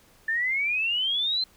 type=exponential sweep; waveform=sine; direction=up; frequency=1760 to 4153 Hz; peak=-23 dBFS; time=0.28-1.44 s; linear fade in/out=5 ms; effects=pink hiss -58 dBFS RMS until 1.56 s